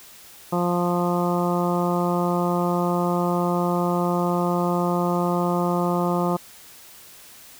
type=harmonic tone; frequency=175.6 Hz; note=F3; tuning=10 cents sharp; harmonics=1 / 2 / 3 / 4 / 5 / 6 / 7; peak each=-23 / -26 / -28 / -29 / -30 / -31 / -31 dBFS; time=0.52-6.37 s; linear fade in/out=10 ms; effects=white hiss -46 dBFS RMS until 7.59 s